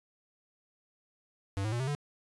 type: tone with pitch steps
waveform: square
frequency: 98.1 / 108.22 / 119.39 / 131.71 / 145.3 Hz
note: G2 / A2 / A#2 / C3 / D3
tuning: +2 / -28 / +42 / +12 / -18 cents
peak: -31 dBFS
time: 1.57-1.95 s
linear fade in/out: 0 ms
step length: 76 ms
effects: resampled to 24000 Hz